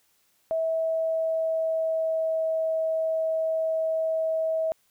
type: tone with pitch glide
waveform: sine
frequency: 649 to 643 Hz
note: E5 to E5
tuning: -27 to -43 cents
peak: -23 dBFS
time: 0.51-4.72 s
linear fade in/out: 0 ms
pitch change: -16 cents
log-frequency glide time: 0.63-2.53 s
effects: white hiss -67 dBFS RMS until 4.9 s